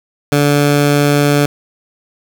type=tone; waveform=15% pulse; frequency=144.8 Hz; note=D3; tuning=24 cents flat; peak=-3 dBFS; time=0.32-1.46 s; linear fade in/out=2 ms; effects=none